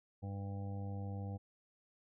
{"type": "harmonic tone", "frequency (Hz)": 99.2, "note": "G2", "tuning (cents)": 21, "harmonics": [1, 2, 3, 5, 6, 7, 8], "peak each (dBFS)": [-40, -47, -54, -53, -62, -59, -55], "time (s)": [0.22, 1.38], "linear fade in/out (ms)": 20, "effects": []}